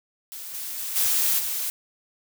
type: noise with level steps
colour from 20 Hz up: blue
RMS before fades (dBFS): -37 / -33 / -31 / -22 / -28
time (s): 0.32-1.7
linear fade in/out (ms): 0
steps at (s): 0.53 / 0.77 / 0.95 / 1.38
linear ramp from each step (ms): 20
effects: none